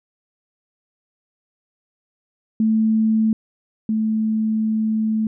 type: tone pair in turn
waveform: sine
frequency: 220 / 218.7 Hz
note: A3 / A3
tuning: 0 / -10 cents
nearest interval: unison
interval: 10 cents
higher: first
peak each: -14 / -17 dBFS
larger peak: first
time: 2.6-3.33 / 3.89-5.27 s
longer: second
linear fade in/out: 2 ms
effects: none